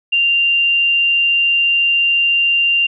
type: tone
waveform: sine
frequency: 2783 Hz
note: F7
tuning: 7 cents flat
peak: -11 dBFS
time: 0.12-2.87 s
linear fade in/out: 10 ms
effects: none